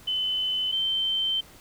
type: tone pair in turn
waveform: sine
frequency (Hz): 3031 / 3105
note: F#7 / G7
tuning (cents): +41 / -17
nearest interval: unison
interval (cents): 42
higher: second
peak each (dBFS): -24 / -23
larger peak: second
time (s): 0.07-0.72 / 0.72-1.41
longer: second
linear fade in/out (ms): 10
effects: pink hiss -51 dBFS RMS until 1.6 s